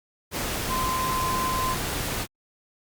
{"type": "tone in noise", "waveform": "sine", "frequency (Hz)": 1034, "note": "C6", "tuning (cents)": -21, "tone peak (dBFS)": -25, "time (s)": [0.68, 1.77], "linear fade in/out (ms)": 50, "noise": "pink", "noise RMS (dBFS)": -29, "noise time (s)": [0.31, 2.27], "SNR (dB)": 1, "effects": ["Opus 48 kbps"]}